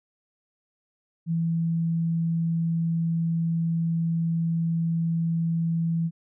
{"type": "tone", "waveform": "sine", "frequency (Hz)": 165.7, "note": "E3", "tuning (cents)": 9, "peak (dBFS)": -22, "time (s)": [1.26, 6.11], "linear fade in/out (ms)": 50, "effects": []}